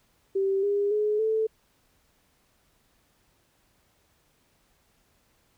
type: tone with pitch steps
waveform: sine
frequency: 388.9 / 405.2 / 422.1 / 439.8 Hz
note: G4 / G#4 / G#4 / A4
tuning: -14 / -43 / +28 / -1 cents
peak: -22 dBFS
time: 0.35-1.47 s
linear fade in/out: 10 ms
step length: 280 ms
effects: pink hiss -67 dBFS RMS until 5.57 s